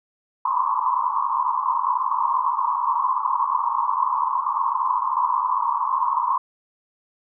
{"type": "band-pass noise", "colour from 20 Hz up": "white", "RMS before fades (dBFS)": -22, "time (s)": [0.45, 6.38], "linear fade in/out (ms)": 5, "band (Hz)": [940, 1100], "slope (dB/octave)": 96, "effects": []}